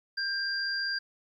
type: tone pair together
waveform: sine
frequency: 1590 / 4765 Hz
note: G6 / D8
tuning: +24 / +24 cents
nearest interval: octave + perfect fifth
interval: 1900 cents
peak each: -31 / -32 dBFS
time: 0.17-0.99 s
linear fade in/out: 10 ms
effects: 11-bit